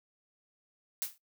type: noise with exponential decay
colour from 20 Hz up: blue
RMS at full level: -30 dBFS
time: 1.02-1.18 s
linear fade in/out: 0 ms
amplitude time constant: 33 ms
effects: noise-tail reverb RT60 0.1 s tail -18 dB re dry